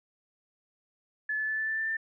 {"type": "tone with pitch steps", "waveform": "sine", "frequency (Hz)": [1725, 1735, 1745, 1755.2, 1765.3, 1775.5, 1785.8], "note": ["A6", "A6", "A6", "A6", "A6", "A6", "A6"], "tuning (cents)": [-35, -25, -15, -5, 5, 15, 25], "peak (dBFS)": -28, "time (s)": [1.29, 1.969], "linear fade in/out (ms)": 5, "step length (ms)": 97, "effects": []}